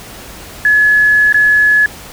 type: tone with dropouts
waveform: sine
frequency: 1702 Hz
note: G#6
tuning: 42 cents sharp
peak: -6 dBFS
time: 0.65-1.86 s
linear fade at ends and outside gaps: 2 ms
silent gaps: 1.326-1.343 s
effects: pink hiss -32 dBFS RMS until 2.12 s